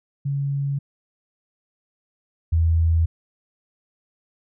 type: tone pair in turn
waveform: sine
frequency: 140 / 82.17 Hz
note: C#3 / E2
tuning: +18 / -5 cents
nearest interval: major sixth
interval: 923 cents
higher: first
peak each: -21 / -15 dBFS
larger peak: second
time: 0.25-0.79 / 2.52-3.06 s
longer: neither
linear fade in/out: 10 ms
effects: none